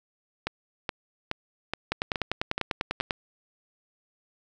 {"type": "two click trains", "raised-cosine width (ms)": 0.3, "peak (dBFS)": [-10, -12], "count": [13, 7], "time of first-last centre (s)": [[1.92, 3.108], [0.47, 3.002]], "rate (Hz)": [10.1, 2.37], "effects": []}